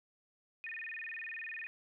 sine tone with vibrato, 2123 Hz, C7, 25 cents sharp, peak -40 dBFS, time 0.64-1.67 s, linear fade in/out 0 ms, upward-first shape square, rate 20 Hz, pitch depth 270 cents each way, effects none

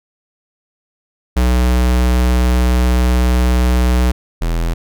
square tone pair in turn, 61.74 / 41.76 Hz, B1 / E1, 0 / +23 cents, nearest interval perfect fifth, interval 677 cents, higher first, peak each -11 / -15 dBFS, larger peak first, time 1.36-4.12 / 4.41-4.74 s, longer first, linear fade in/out 10 ms, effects none

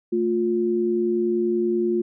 sine tone pair together, 222.4 / 352.8 Hz, A3 / F4, +19 / +18 cents, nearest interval minor sixth, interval 799 cents, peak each -25 / -20 dBFS, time 0.12-2.02 s, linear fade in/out 10 ms, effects none

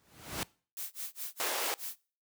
pink noise with exponential growth, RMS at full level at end -31 dBFS, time 0-0.43 s, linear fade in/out 0 ms, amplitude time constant 92 ms
blue noise with tremolo, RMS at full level -38 dBFS, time 0.77-1.96 s, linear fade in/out 0 ms, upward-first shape sine, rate 4.8 Hz, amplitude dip 100%
pink high-pass noise, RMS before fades -34 dBFS, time 1.4-1.74 s, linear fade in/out 0 ms, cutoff 420 Hz, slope 24 dB/octave
effects noise-tail reverb RT60 0.4 s tail -23 dB re dry + high-pass 80 Hz 12 dB/octave

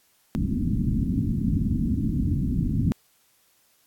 white low-pass noise, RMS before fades -24 dBFS, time 0.35-2.92 s, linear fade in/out 0 ms, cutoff 270 Hz, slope 48 dB/octave, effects white hiss -63 dBFS RMS until 3.86 s + AAC 64 kbps

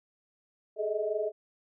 sine tone cluster, 409.9 / 429.7 / 616 / 641 Hz, G#4 / A4 / D#5 / E5, -23 / -41 / -17 / -49 cents, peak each -37 / -32 / -35 / -33 dBFS, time 0.76-1.32 s, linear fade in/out 50 ms, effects none

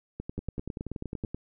two click trains, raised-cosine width 3 ms, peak -21 / -22 dBFS, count 10 / 12, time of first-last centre 0.38-1.346 / 0.2-1.248 s, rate 9.32 / 10.5 Hz, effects none

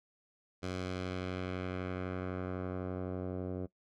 10% pulse tone with low-pass filter sweep, 91.9 Hz, F#2, 11 cents flat, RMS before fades -38 dBFS, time 0.62-3.67 s, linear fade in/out 20 ms, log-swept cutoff 6000 to 530 Hz, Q 0.95, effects noise-tail reverb RT60 0.1 s tail -20 dB re dry

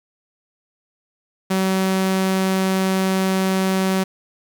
sawtooth tone, 189.7 Hz, F#3, 43 cents sharp, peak -13 dBFS, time 1.5-4.04 s, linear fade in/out 10 ms, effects 8-bit

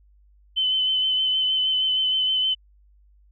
sine tone with vibrato, 3046 Hz, F#7, 50 cents sharp, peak -19 dBFS, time 0.56-2.55 s, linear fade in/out 20 ms, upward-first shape sine, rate 6.4 Hz, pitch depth 20 cents each way, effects added 50 Hz sine -53 dBFS peak until 3.31 s

